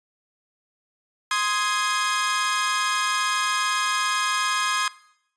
sawtooth chord, Ab major, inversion first, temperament equal with one note detuned, 1046.5 / 1250.3 / 1661.2 Hz, C6 / Eb6 / Ab6, 0 / +8 / 0 cents, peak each -22 dBFS, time 1.31-4.88 s, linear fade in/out 2 ms, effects noise-tail reverb RT60 0.7 s tail -19 dB re dry + resampled to 22050 Hz

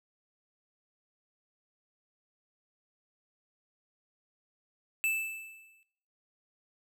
square tone with exponential decay, 2637 Hz, E7, in tune, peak -26 dBFS, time 5.04-5.83 s, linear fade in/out 0 ms, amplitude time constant 170 ms, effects noise-tail reverb RT60 0.8 s tail -18 dB re dry

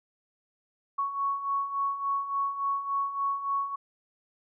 sine beating tone pair, 1108.7 / 1112.2 Hz, C#6 / C#6, 0 / +5 cents, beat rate 3.5 Hz, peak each -34 / -28 dBFS, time 0.98-3.76 s, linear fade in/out 10 ms, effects none

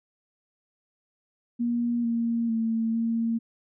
sine tone with pitch steps, 237.7 / 232.2 / 225.7 / 229 Hz, A#3 / A#3 / A3 / A#3, +34 / -7 / +44 / -31 cents, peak -23 dBFS, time 1.59-3.39 s, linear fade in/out 20 ms, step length 450 ms, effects none

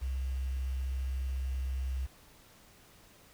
sine tone with quantisation, 65.41 Hz, C2, in tune, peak -31 dBFS, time 0.01-2.07 s, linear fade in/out 20 ms, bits 9, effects pink hiss -59 dBFS RMS until 3.33 s

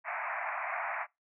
pink band-pass noise, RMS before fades -36 dBFS, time 0.04-1.07 s, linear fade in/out 50 ms, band 640 to 2400 Hz, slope 96 dB/octave, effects noise-tail reverb RT60 0.2 s tail -24 dB re dry

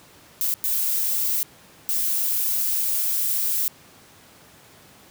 violet noise bursts at uneven times, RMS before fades -23 dBFS, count 3, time 0.41-0.54 / 0.64-1.43 / 1.89-3.68 s, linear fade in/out 0 ms, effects pink hiss -50 dBFS RMS until 5.1 s + high-pass 100 Hz 12 dB/octave

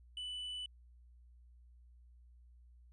triangle tone, 2983 Hz, F#7, 13 cents sharp, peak -39 dBFS, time 0.17-0.66 s, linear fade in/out 2 ms, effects added 60 Hz sine -58 dBFS peak until 2.92 s + resampled to 24000 Hz

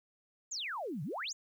sine exponential two-way sweep, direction down then up, 7480 to 131.6 to 7480 Hz, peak -36 dBFS, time 0.51-1.33 s, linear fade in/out 10 ms, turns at 1.03 s, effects 11-bit

